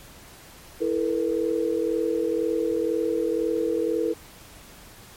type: chord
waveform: sine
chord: E suspended fourth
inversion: none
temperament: equal with one note detuned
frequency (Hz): 329.6 / 440 / 482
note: E4 / A4 / B4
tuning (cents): 0 / 0 / -42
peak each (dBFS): -26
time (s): 0.8-4.14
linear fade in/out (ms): 20
effects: pink hiss -47 dBFS RMS until 5.16 s + MP3 64 kbps